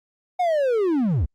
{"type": "linear sweep", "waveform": "triangle", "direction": "down", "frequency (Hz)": [740, 55.3], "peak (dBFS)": -16, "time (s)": [0.39, 1.26], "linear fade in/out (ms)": 10, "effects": ["Opus 48 kbps"]}